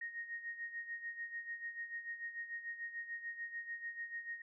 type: tone with tremolo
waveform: sine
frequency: 1864.7 Hz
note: A#6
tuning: in tune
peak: -39 dBFS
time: 0.01-4.42 s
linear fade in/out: 5 ms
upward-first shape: sine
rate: 6.8 Hz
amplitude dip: 70%
effects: none